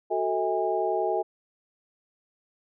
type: tone cluster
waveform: sine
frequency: 372.4 / 443.2 / 645 / 815 Hz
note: F#4 / A4 / E5 / G#5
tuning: +11 / +13 / -38 / -33 cents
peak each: -29 dBFS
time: 0.1-1.23 s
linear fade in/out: 20 ms
effects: none